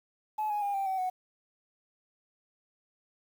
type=tone with pitch steps; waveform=sine; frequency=857 / 832.1 / 808 / 784.5 / 761.7 / 739.6 Hz; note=A5 / G#5 / G#5 / G5 / G5 / F#5; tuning=-46 / +3 / -48 / +1 / -50 / -1 cents; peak=-27 dBFS; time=0.38-1.1 s; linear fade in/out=10 ms; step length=120 ms; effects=tanh soft clip ceiling -25 dBFS + 9-bit